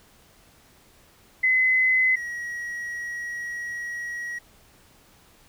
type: tone pair in turn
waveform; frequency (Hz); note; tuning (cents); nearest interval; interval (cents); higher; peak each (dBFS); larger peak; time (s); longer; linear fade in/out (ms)
sine / triangle; 2033 / 1907.4; B6 / A#6; +50 / +39; minor second; 111; first; -17 / -28; first; 1.43-2.16 / 2.16-4.39; second; 10
effects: pink hiss -56 dBFS RMS until 5.48 s